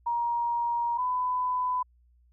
sine tone pair in turn, 945 / 1001.3 Hz, A#5 / B5, +23 / +24 cents, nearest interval minor second, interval 101 cents, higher second, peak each -25 dBFS, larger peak neither, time 0.06-0.98 / 0.98-1.83 s, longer first, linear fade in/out 10 ms, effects added 60 Hz sine -59 dBFS peak until 2.32 s

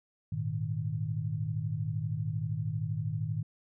sine chord, Ab suspended second, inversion none, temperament equal with one note detuned, 103.83 / 116.54 / 154.22 Hz, Ab2 / Bb2 / Eb3, 0 / 0 / -15 cents, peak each -35 / -35 / -34 dBFS, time 0.32-3.43 s, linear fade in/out 5 ms, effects none

